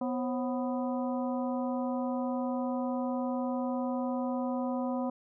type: harmonic tone with a mistuned harmonic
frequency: 248.7 Hz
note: B3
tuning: 12 cents sharp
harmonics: 1 / 2 / 3 / 4 / 5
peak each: -31 / -36 / -39 / -41 / -48 dBFS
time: 0.01-5.1 s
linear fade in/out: 5 ms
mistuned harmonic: 2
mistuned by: +130 cents
effects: none